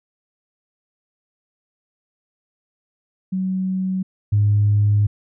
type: tone pair in turn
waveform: sine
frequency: 187.7 / 103.59 Hz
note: F#3 / G#2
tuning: +25 / -4 cents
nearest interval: minor seventh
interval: 1029 cents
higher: first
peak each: -19 / -12 dBFS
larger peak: second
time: 3.32-4.03 / 4.32-5.07 s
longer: second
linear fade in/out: 10 ms
effects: tanh soft clip ceiling -8 dBFS